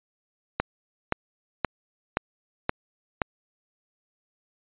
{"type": "click train", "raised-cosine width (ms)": 0.5, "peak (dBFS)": -7, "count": 6, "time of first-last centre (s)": [0.6, 3.218], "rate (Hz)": 1.91, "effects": ["resampled to 8000 Hz"]}